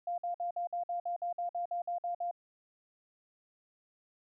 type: tone bursts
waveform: sine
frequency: 698.5 Hz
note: F5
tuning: in tune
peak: -32 dBFS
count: 14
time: 0.07-2.312 s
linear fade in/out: 5 ms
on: 110 ms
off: 54 ms
effects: none